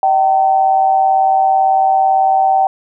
sine tone with amplitude modulation, 768 Hz, G5, 36 cents flat, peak -6 dBFS, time 0.03-2.67 s, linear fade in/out 2 ms, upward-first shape sine, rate 138 Hz, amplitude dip 60%, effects none

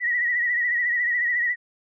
sine tone with vibrato, 1928 Hz, B6, 42 cents flat, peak -20 dBFS, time 0-1.56 s, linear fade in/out 50 ms, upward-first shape sine, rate 14 Hz, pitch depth 55 cents each way, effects none

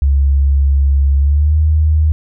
sine tone with pitch glide, 69.3 to 77.34 Hz, C#2 to D#2, 0 to -10 cents, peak -8 dBFS, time 0.02-2.12 s, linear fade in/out 0 ms, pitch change +190 cents, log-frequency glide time 1.18-1.57 s, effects none

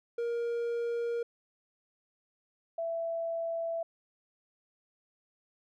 triangle / sine tone pair in turn, 470.3 / 665.1 Hz, A#4 / E5, +15 / +15 cents, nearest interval tritone, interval 600 cents, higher second, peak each -28 / -31 dBFS, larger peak first, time 0.18-1.23 / 2.78-3.83 s, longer neither, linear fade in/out 5 ms, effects none

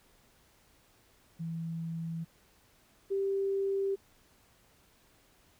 sine tone pair in turn, 164.81 / 392 Hz, E3 / G4, 0 / 0 cents, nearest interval octave + minor third, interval 1500 cents, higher second, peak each -34 / -28 dBFS, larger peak second, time 1.39-2.25 / 3.1-3.96 s, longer neither, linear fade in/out 20 ms, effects pink hiss -65 dBFS RMS until 5.59 s

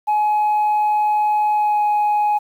sine tone with pitch glide, 844 to 836.7 Hz, G#5 to G#5, +28 to +13 cents, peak -12 dBFS, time 0.07-2.39 s, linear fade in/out 20 ms, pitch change -15 cents, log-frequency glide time 1.53-1.82 s, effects tanh soft clip ceiling -13 dBFS + 8-bit

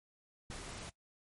pink noise, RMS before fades -46 dBFS, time 0.5-0.9 s, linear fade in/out 10 ms
click, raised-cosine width 5 ms, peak -35 dBFS, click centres 0.502 s
effects noise-tail reverb RT60 0.1 s tail -18 dB re dry + MP3 48 kbps

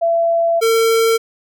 sine / square tone pair in turn, 672 / 453.1 Hz, E5 / A#4, +33 / -49 cents, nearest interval perfect fifth, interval 682 cents, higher first, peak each -12 dBFS, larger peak neither, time 0.01-0.61 / 0.61-1.18 s, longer first, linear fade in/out 20 ms, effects none

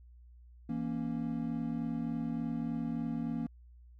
triangle chord, A# diminished, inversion second, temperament equal with one note detuned, 164.81 / 233.8 / 277.2 Hz, E3 / A#3 / C#4, 0 / +5 / 0 cents, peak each -37 / -33 / -37 dBFS, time 0.69-3.47 s, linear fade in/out 5 ms, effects added 60 Hz sine -53 dBFS peak until 3.99 s

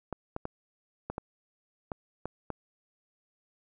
clicks, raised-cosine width 1 ms, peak -20 dBFS, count 8, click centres 0.127 / 0.364 / 0.454 / 1.1 / 1.181 / 1.918 / 2.256 / 2.503 s, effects none

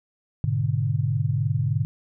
sine chord, G# diminished, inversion none, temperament equal, 103.83 / 123.47 / 146.83 Hz, G#2 / B2 / D3, 0 / 0 / 0 cents, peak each -25 dBFS, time 0.44-1.85 s, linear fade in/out 0 ms, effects none

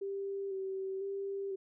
sine tone with vibrato, 389 Hz, G4, 13 cents flat, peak -35 dBFS, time 0.01-1.56 s, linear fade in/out 10 ms, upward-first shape square, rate 1 Hz, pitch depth 24 cents each way, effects none

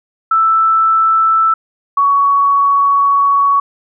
sine tone pair in turn, 1322 / 1121.3 Hz, E6 / C#6, +5 / +20 cents, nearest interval minor third, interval 285 cents, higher first, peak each -8 dBFS, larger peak neither, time 0.31-1.54 / 1.97-3.6 s, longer second, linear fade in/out 5 ms, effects none

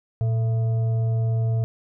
sine tone with frequency modulation, 115.5 Hz, A#2, 16 cents flat, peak -19 dBFS, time 0.21-1.64 s, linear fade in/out 0 ms, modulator 557 Hz, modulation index 0.24, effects none

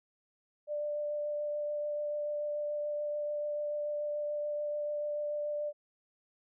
sine tone with vibrato, 592 Hz, D5, 14 cents sharp, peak -32 dBFS, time 0.67-5.73 s, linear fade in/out 50 ms, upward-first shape triangle, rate 6.9 Hz, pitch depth 11 cents each way, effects none

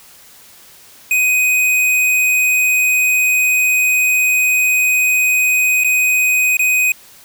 square tone with dropouts, 2502 Hz, D#7, 9 cents sharp, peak -12 dBFS, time 1.11-6.92 s, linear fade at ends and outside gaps 2 ms, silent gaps 5.837-5.845 / 6.57-6.593 s, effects white hiss -43 dBFS RMS until 7.24 s

